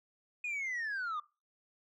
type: linear sweep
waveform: sine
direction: down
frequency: 2489 to 1172 Hz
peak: -32 dBFS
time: 0.44-1.2 s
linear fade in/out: 5 ms
effects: noise-tail reverb RT60 0.3 s tail -23 dB re dry + tanh soft clip ceiling -33 dBFS